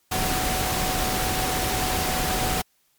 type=tone in noise; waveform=sine; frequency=746 Hz; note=F#5; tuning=14 cents sharp; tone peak=-29 dBFS; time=0.11-2.62 s; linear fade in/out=10 ms; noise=pink; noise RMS=-25 dBFS; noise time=0.11-2.62 s; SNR=-7 dB; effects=white hiss -66 dBFS RMS until 2.98 s + MP3 96 kbps